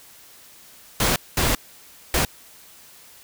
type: noise bursts at uneven times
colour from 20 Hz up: pink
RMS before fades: -20 dBFS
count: 3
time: 1-1.16 / 1.37-1.55 / 2.14-2.25 s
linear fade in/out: 2 ms
effects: white hiss -48 dBFS RMS until 3.23 s